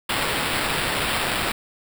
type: noise with sample-and-hold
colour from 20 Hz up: blue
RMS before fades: -24 dBFS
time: 0.09-1.52 s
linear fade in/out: 5 ms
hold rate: 6300 Hz
effects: none